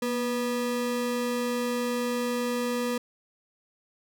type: ring-modulated tone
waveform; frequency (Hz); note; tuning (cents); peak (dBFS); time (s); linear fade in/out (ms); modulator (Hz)
square; 365.2; F#4; -23; -24; 0.02-2.98; 5; 126
effects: none